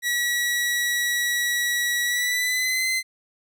sawtooth tone with pitch glide, 1930 to 2057 Hz, B6 to C7, -40 to -30 cents, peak -18 dBFS, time 0.02-3.03 s, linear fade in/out 50 ms, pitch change +110 cents, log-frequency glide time 2.04-2.87 s, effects none

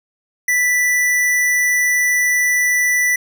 square tone, 1975.5 Hz, B6, in tune, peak -14 dBFS, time 0.48-3.16 s, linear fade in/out 5 ms, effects none

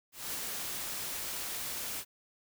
white noise with ADSR envelope, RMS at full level -36 dBFS, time 0.12-2.05 s, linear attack 210 ms, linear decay 22 ms, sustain -2 dB, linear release 61 ms, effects none

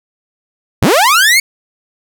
sawtooth linear sweep, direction up, 61.74 to 2246 Hz, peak -3 dBFS, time 0.82-1.4 s, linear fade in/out 5 ms, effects none

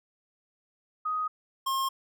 sine / square tone pair in turn, 1251 / 1070.7 Hz, D#6 / C6, +9 / +40 cents, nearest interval minor third, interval 269 cents, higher first, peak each -27 dBFS, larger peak neither, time 1.05-1.28 / 1.66-1.89 s, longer neither, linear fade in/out 10 ms, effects none

